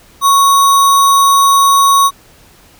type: tone with sample-and-hold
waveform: sine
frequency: 1108.7 Hz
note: C#6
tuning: in tune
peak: -5 dBFS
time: 0.21-2.11 s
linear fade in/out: 50 ms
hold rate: 4900 Hz
effects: pink hiss -44 dBFS RMS until 2.79 s